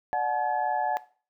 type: tone cluster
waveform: sine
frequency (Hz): 593 / 736 / 860 / 1705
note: D5 / F#5 / A5 / G#6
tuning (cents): +17 / -9 / -40 / +45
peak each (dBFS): -35 / -26 / -29 / -35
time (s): 0.13-0.97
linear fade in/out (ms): 0
effects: noise-tail reverb RT60 0.4 s tail -18 dB re dry